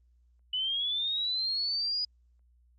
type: linear sweep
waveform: sine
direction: up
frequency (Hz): 2967 to 4953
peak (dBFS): -28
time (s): 0.53-2.05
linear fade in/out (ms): 5
effects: added 60 Hz sine -61 dBFS peak until 2.78 s + Opus 32 kbps